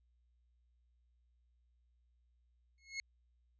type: tone with exponential growth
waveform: sawtooth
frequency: 2171 Hz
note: C#7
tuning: 37 cents flat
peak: -32 dBFS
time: 2.78-3 s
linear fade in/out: 1 ms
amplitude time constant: 47 ms
effects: added 60 Hz sine -70 dBFS peak until 3.59 s + resampled to 16000 Hz